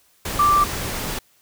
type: tone in noise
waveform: sine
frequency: 1174.7 Hz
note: D6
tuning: in tune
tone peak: -13 dBFS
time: 0.39-0.64 s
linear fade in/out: 5 ms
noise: pink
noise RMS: -27 dBFS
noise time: 0.25-1.19 s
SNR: +11 dB
effects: white hiss -59 dBFS RMS until 1.41 s